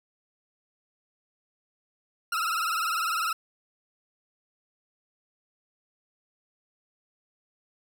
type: tone with vibrato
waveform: 40% pulse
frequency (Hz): 1335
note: E6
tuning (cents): +22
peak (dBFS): -25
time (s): 2.32-3.33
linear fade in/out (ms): 5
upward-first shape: triangle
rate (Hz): 20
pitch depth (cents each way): 120
effects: none